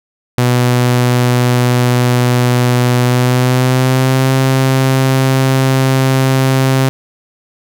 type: tone with pitch glide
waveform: sawtooth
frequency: 123.47 to 132.33 Hz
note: B2 to C3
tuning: 0 to +20 cents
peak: -5 dBFS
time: 0.38-6.89 s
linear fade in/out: 0 ms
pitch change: +120 cents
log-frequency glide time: 3-4.32 s
effects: none